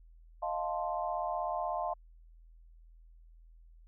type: chord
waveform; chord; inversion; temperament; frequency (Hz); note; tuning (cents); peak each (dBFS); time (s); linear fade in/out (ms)
sine; F dominant seventh; third; equal; 622.3 / 698.5 / 880 / 1046.5; Eb5 / F5 / A5 / C6; 0 / 0 / 0 / 0; -38 / -35 / -39 / -39; 0.42-1.94; 10
effects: added 41 Hz sine -54 dBFS peak until 3.87 s